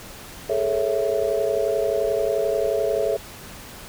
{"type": "chord", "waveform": "sine", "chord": "A major seventh", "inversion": "third", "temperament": "equal with one note detuned", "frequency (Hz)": [415.3, 446.7, 554.4, 659.3], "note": ["G#4", "A4", "C#5", "E5"], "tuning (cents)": [0, 26, 0, 0], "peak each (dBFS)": -25, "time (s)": [0.49, 3.17], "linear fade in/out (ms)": 10, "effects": ["pink hiss -40 dBFS RMS until 3.88 s"]}